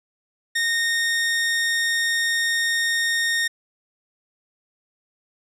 sawtooth tone, 1845 Hz, A#6, 18 cents flat, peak -16 dBFS, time 0.55-3.48 s, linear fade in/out 10 ms, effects low-pass 10000 Hz 12 dB/octave

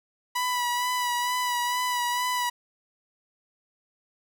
sawtooth tone with vibrato, 983 Hz, B5, 8 cents flat, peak -21 dBFS, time 0.35-2.5 s, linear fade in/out 10 ms, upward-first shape sine, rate 2.2 Hz, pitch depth 28 cents each way, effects none

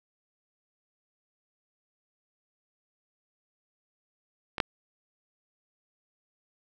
clicks, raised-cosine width 0.3 ms, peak -16 / -6 dBFS, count 2, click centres 4.582 / 4.602 s, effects none

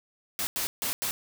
white noise bursts at uneven times, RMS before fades -30 dBFS, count 4, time 0.39-0.47 / 0.56-0.67 / 0.82-0.93 / 1.02-1.11 s, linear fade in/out 0 ms, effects none

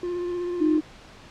triangle tone with vibrato, 352.6 Hz, F4, 17 cents sharp, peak -24 dBFS, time 0.03-0.78 s, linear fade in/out 2 ms, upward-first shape triangle, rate 16 Hz, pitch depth 24 cents each way
sine tone, 309.1 Hz, D#4, 11 cents flat, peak -18 dBFS, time 0.6-0.81 s, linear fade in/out 20 ms
effects pink hiss -47 dBFS RMS until 1.3 s + low-pass 5000 Hz 12 dB/octave

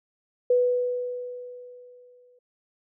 sine tone with exponential decay, 493.9 Hz, B4, in tune, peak -16 dBFS, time 0.5-2.39 s, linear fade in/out 5 ms, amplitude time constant 410 ms, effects none

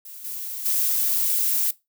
violet noise with level steps, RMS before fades -40 / -32 / -22 dBFS, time 0.05-1.71 s, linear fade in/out 5 ms, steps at 0.24 / 0.65 s, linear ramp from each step 10 ms, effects noise-tail reverb RT60 0.2 s tail -19 dB re dry

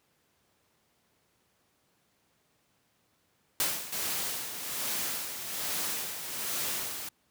white noise with exponential decay, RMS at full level -26 dBFS, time 3.6-4.29 s, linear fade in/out 1 ms, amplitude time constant 150 ms
white noise with tremolo, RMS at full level -32 dBFS, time 3.92-7.09 s, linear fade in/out 5 ms, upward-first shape sine, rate 1.2 Hz, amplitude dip 55%
effects pink hiss -71 dBFS RMS until 7.3 s + high-pass 100 Hz 12 dB/octave

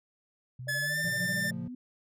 sine exponential sweep, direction up, 123.47 to 254.3 Hz, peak -38 dBFS, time 0.59-1.75 s, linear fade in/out 5 ms
sine tone with tremolo, 591 Hz, D5, 11 cents sharp, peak -39 dBFS, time 0.67-1.52 s, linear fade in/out 2 ms, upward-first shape sine, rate 13 Hz, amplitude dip 100%
45% pulse tone with pitch glide, 1717 to 1787.8 Hz, A6 to A6, -43 to +27 cents, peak -29 dBFS, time 0.68-1.51 s, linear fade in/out 10 ms, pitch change +70 cents, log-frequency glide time 0.83-0.97 s
triangle chord, Bb minor, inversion none, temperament equal with one note detuned, 115.2 / 138.59 / 174.61 Hz, Bb2 / Db3 / F3, -20 / 0 / 0 cents, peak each -40 / -40 / -35 dBFS, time 1.04-1.68 s, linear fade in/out 5 ms
effects none

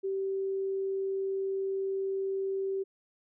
sine tone, 387.4 Hz, G4, 20 cents flat, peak -29 dBFS, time 0.03-2.84 s, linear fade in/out 20 ms, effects none

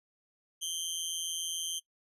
20% pulse tone with amplitude modulation, 3136 Hz, G7, in tune, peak -25 dBFS, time 0.61-1.8 s, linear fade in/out 20 ms, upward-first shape sine, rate 167 Hz, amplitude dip 75%, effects noise-tail reverb RT60 0.1 s tail -21 dB re dry + resampled to 32000 Hz

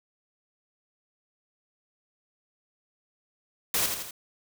white noise with echo, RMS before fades -26 dBFS, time 3.74-3.86 s, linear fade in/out 2 ms, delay 83 ms, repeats 3, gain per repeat -5 dB, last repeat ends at 4.109 s, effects none

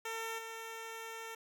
10% pulse tone with level steps, 451.4 Hz, A4, 44 cents sharp, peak -30 / -35 dBFS, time 0.05-1.35 s, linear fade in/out 5 ms, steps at 0.38 s, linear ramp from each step 10 ms, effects none

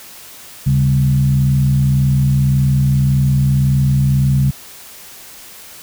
sine tone with frequency modulation, 137.4 Hz, C#3, 15 cents flat, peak -10 dBFS, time 0.66-4.51 s, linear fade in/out 10 ms, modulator 61.8 Hz, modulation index 0.64, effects white hiss -37 dBFS RMS until 5.82 s

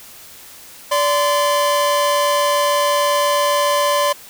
45% pulse tone pair together, 580 / 1032.7 Hz, D5 / C6, -22 / -23 cents, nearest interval minor seventh, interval 999 cents, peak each -17 / -17 dBFS, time 0.91-4.13 s, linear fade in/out 10 ms, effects white hiss -40 dBFS RMS until 4.29 s

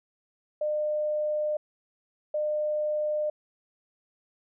sine tone pair in turn, 604 / 604 Hz, D5 / D5, +48 / +48 cents, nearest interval unison, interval 0 cents, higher neither, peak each -25 dBFS, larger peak neither, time 0.61-1.57 / 2.34-3.3 s, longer neither, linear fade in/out 5 ms, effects none

